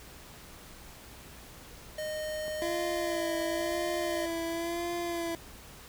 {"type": "tone", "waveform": "square", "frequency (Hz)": 616, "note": "D#5", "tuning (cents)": -17, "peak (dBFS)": -34, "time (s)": [1.98, 4.26], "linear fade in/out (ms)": 5}
{"type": "click", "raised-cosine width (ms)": 1, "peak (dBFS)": -32, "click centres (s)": 2.481}
{"type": "tone with vibrato", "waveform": "25% pulse", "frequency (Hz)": 338.8, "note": "E4", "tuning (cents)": 48, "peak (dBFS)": -28, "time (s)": [2.62, 5.35], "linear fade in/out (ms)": 0, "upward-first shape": "sine", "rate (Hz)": 0.97, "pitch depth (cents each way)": 35}
{"effects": ["added 60 Hz sine -57 dBFS peak until 5.88 s", "pink hiss -50 dBFS RMS until 5.88 s"]}